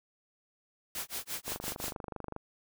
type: noise with tremolo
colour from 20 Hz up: white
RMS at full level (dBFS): -36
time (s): 0.95-1.93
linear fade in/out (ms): 0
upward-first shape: sine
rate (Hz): 5.8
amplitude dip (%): 100
type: click train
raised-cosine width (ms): 1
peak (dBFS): -25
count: 23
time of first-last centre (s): 1.48-2.364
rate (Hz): 24.9
effects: none